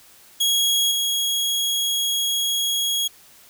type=tone with level steps; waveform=sawtooth; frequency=3311 Hz; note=G#7; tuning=6 cents flat; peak=-14 / -17 dBFS; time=0.4-3.08 s; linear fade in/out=10 ms; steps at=0.91 s; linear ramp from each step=5 ms; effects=white hiss -50 dBFS RMS until 3.49 s